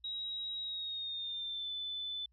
sine tone with pitch glide, 3827 to 3509 Hz, A#7 to A7, +45 to -5 cents, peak -37 dBFS, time 0.04-2.26 s, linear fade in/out 5 ms, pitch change -150 cents, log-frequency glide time 0.61-1.71 s, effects added 60 Hz sine -67 dBFS peak until 2.32 s

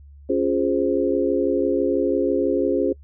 sine chord, Db major seventh, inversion none, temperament equal, 277.2 / 349.2 / 415.3 / 523.3 Hz, Db4 / F4 / Ab4 / C5, 0 / 0 / 0 / 0 cents, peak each -23 / -23 / -23 / -24 dBFS, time 0.29-2.93 s, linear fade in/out 10 ms, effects noise-tail reverb RT60 0.1 s tail -25 dB re dry + added 71 Hz sine -42 dBFS peak until 3.03 s

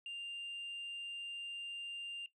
sine tone, 2794 Hz, F7, in tune, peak -39 dBFS, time 0.06-2.26 s, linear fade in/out 2 ms, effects noise-tail reverb RT60 0.1 s tail -17 dB re dry + tanh soft clip ceiling -40 dBFS

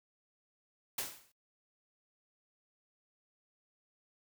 white noise with exponential decay, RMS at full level -34 dBFS, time 0.98-1.32 s, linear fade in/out 5 ms, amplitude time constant 73 ms, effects noise-tail reverb RT60 0.1 s tail -20 dB re dry

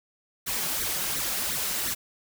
white noise with flanger, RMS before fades -29 dBFS, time 0.46-1.95 s, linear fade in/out 20 ms, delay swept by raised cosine 0.5 to 5.5 ms, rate 2.8 Hz, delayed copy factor +0.8, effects none

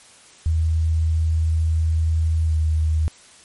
sine tone with pitch glide, 80.4 to 78.65 Hz, E2 to D#2, -43 to +19 cents, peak -16 dBFS, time 0.46-3.08 s, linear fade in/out 0 ms, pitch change -38 cents, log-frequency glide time 2.47-2.53 s, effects white hiss -48 dBFS RMS until 3.44 s + MP3 48 kbps

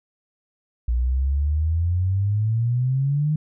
sine exponential sweep, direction up, 58.27 to 155.56 Hz, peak -18 dBFS, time 0.88-3.36 s, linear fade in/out 5 ms, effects none

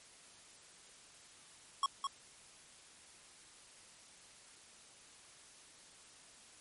square tone with echo, 1100 Hz, C#6, 14 cents flat, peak -30 dBFS, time 1.83-1.86 s, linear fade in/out 2 ms, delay 210 ms, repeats 1, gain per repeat -5 dB, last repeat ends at 2.07 s, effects white hiss -59 dBFS RMS until 6.6 s + MP3 48 kbps

